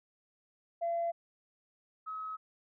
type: tone pair in turn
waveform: sine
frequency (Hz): 680 / 1279.6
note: F5 / D#6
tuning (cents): -46 / +48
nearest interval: major seventh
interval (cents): 1094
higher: second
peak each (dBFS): -29 / -37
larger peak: first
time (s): 0.81-1.12 / 2.06-2.37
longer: neither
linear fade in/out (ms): 20
effects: tanh soft clip ceiling -26 dBFS